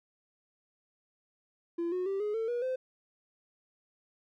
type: tone with pitch steps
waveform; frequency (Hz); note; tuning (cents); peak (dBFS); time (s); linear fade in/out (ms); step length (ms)
triangle; 340.2 / 364.6 / 390.8 / 418.8 / 448.9 / 481.1 / 515.6; F4 / F#4 / G4 / G#4 / A4 / B4 / C5; -45 / -25 / -5 / +15 / +35 / -45 / -26; -27; 1.78-2.76; 10; 140
effects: tanh soft clip ceiling -25 dBFS